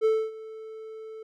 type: tone with ADSR envelope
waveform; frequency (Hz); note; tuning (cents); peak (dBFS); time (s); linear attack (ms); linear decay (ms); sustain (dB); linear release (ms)
triangle; 440; A4; 0; -16; 0.01-1.23; 39; 260; -20; 5
effects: none